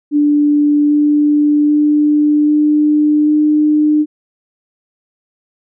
sine tone with pitch steps, 293.7 / 295.7 / 297.8 / 299.9 / 302 Hz, D4 / D4 / D4 / D4 / D4, 0 / +12 / +24 / +36 / +48 cents, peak -8 dBFS, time 0.11-4.06 s, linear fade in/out 50 ms, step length 790 ms, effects none

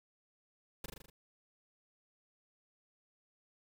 pink noise with echo, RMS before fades -41 dBFS, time 0.84-0.86 s, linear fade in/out 5 ms, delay 40 ms, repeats 6, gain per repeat -3 dB, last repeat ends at 1.1 s, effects none

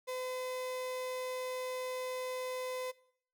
35% pulse tone, 509 Hz, C5, 48 cents flat, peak -35 dBFS, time 0.07-2.92 s, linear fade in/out 20 ms, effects noise-tail reverb RT60 0.6 s tail -20 dB re dry

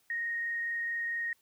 sine tone with frequency modulation, 1864.7 Hz, A#6, in tune, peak -31 dBFS, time 0.1-1.33 s, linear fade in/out 2 ms, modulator 24.4 Hz, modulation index 0.48, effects white hiss -70 dBFS RMS until 1.41 s

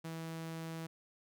sawtooth tone, 163.1 Hz, E3, 18 cents flat, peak -37 dBFS, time 0.04-0.87 s, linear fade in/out 10 ms, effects none

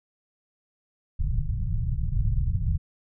pink low-pass noise, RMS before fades -25 dBFS, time 1.19-2.78 s, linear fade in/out 10 ms, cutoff 150 Hz, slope 48 dB/octave, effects none

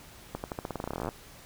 accelerating click train, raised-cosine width 1 ms, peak -19 dBFS, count 22, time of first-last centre 0.35-1.089 s, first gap 89 ms, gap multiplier 0.89, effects pink hiss -51 dBFS RMS until 1.45 s

